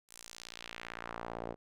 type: tone with band-pass filter sweep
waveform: sawtooth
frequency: 57.8 Hz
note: A#1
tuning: 14 cents flat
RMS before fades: -45 dBFS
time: 0.08-1.56 s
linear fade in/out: 50 ms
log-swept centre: 10000 to 490 Hz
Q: 1.3
effects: none